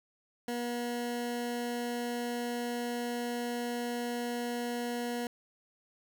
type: tone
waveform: 20% pulse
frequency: 240 Hz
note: B3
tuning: 49 cents flat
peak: -28 dBFS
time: 0.48-5.27 s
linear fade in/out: 2 ms
effects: none